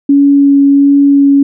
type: tone with vibrato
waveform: sine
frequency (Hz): 280.6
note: C#4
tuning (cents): +21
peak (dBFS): -3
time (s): 0.09-1.43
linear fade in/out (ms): 5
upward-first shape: sine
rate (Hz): 1.4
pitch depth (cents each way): 8
effects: none